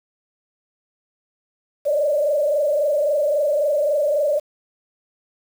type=tone with frequency modulation; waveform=sine; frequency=587.3 Hz; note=D5; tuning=in tune; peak=-16 dBFS; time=1.85-4.4 s; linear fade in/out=20 ms; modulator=23.7 Hz; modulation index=1.3; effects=7-bit